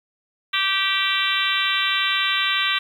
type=harmonic tone; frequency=389.1 Hz; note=G4; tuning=13 cents flat; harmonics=3 / 4 / 5 / 6 / 7 / 8 / 9 / 10; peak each=-27 / -27 / -27 / -27 / -27 / -27 / -27 / -27 dBFS; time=0.53-2.79 s; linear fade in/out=10 ms; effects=8-bit